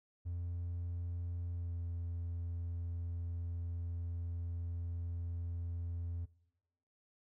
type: tone with pitch glide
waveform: triangle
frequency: 86.9 to 85.75 Hz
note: F2 to F2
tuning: -8 to -31 cents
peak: -34 dBFS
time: 0.25-6.26 s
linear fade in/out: 20 ms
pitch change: -23 cents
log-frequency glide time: 1.55-1.73 s
effects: noise-tail reverb RT60 0.9 s tail -23 dB re dry + tanh soft clip ceiling -32 dBFS